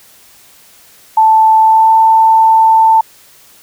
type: tone with pitch glide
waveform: sine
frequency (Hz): 880 to 890.2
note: A5 to A5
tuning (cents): 0 to +20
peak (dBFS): -4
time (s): 1.17-3.01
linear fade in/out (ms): 5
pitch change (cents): +20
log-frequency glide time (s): 1.6-1.94
effects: white hiss -43 dBFS RMS until 3.62 s